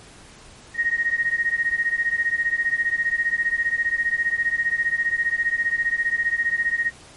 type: beating tone pair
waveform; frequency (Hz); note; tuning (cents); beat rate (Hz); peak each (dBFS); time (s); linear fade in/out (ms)
sine; 1864.7 / 1879.7; A#6 / A#6; 0 / +14; 15; -22 / -23; 0.74-6.92; 50
effects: pink hiss -46 dBFS RMS until 7.16 s + MP3 48 kbps